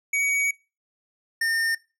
square tone pair in turn, 2254 / 1816.9 Hz, C#7 / A#6, +28 / -45 cents, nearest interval major third, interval 373 cents, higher first, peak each -22 dBFS, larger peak neither, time 0.13-0.51 / 1.41-1.75 s, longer first, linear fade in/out 5 ms, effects noise-tail reverb RT60 0.3 s tail -22 dB re dry + low-pass 12000 Hz 12 dB/octave

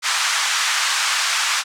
pink band-pass noise, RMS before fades -20 dBFS, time 0.02-1.64 s, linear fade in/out 50 ms, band 1100 to 8200 Hz, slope 24 dB/octave, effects none

